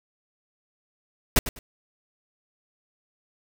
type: noise with echo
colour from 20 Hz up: pink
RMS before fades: -17 dBFS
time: 1.36-1.39 s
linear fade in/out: 2 ms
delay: 100 ms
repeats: 2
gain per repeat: -13 dB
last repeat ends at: 1.59 s
effects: none